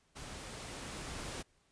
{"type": "noise with level ramp", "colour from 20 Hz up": "pink", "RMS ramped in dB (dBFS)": [-47, -42], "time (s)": [0.15, 1.43], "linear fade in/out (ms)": 20, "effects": ["pink hiss -72 dBFS RMS until 1.71 s", "resampled to 22050 Hz"]}